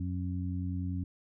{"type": "harmonic tone", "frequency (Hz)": 90.4, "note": "F#2", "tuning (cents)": -40, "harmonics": [1, 2, 3], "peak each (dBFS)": [-33, -38, -39], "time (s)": [0, 1.04], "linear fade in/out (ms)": 5, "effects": []}